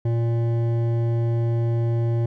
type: tone with hard clipping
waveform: sine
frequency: 116.54 Hz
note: A#2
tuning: in tune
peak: -21 dBFS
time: 0.05-2.26 s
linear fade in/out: 5 ms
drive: 11 dB
effects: none